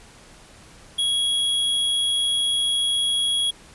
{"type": "tone", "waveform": "square", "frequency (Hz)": 3322, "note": "G#7", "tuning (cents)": 0, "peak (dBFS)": -20, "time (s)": [0.98, 3.51], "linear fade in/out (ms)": 10, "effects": ["pink hiss -48 dBFS RMS until 3.74 s", "resampled to 24000 Hz"]}